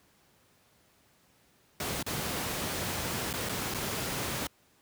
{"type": "noise with dropouts", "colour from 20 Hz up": "pink", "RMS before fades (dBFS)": -33, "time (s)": [1.8, 4.47], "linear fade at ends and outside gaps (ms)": 2, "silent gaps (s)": [[2.027, 2.064], [3.33, 3.337], [3.489, 3.493], [3.74, 3.745]], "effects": ["pink hiss -65 dBFS RMS until 4.81 s", "high-pass 80 Hz 12 dB/octave"]}